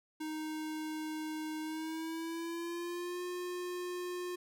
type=tone with pitch glide; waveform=square; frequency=311.1 to 357.4 Hz; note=D#4 to F4; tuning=0 to +40 cents; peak=-38 dBFS; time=0.2-4.36 s; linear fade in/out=10 ms; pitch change=+240 cents; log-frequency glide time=1.61-3.22 s; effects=none